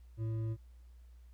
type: tone with hard clipping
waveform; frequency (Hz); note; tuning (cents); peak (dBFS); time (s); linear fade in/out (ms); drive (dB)
sine; 111.7; A2; +27; -35; 0.17-0.57; 50; 7
effects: added 60 Hz sine -53 dBFS peak until 1.33 s + pink hiss -75 dBFS RMS until 1.33 s